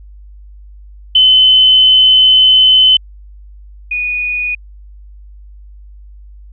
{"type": "tone pair in turn", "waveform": "sine", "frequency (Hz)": [3042, 2468], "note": ["F#7", "D#7"], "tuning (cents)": [47, -15], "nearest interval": "major third", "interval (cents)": 362, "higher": "first", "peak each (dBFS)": [-4, -14], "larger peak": "first", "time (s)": [[1.15, 2.97], [3.91, 4.55]], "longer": "first", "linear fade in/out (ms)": 5, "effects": ["added 50 Hz sine -33 dBFS peak until 6.52 s"]}